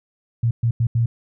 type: tone bursts at uneven times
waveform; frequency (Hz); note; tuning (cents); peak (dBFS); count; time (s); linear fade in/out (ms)
sine; 116.54; A#2; 0; -15; 4; 0.43-0.51 / 0.63-0.71 / 0.8-0.87 / 0.95-1.06; 5
effects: none